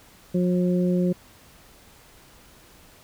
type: harmonic tone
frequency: 179.4 Hz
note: F3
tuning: 47 cents sharp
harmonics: 1 / 2 / 3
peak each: -20 / -26 / -30 dBFS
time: 0.34-1.13 s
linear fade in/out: 10 ms
effects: pink hiss -52 dBFS RMS until 3.03 s